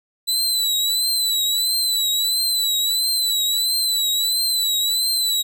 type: tone with vibrato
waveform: sawtooth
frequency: 3977 Hz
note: B7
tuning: 11 cents sharp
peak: -15 dBFS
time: 0.27-5.43 s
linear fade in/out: 20 ms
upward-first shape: triangle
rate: 1.5 Hz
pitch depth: 80 cents each way
effects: none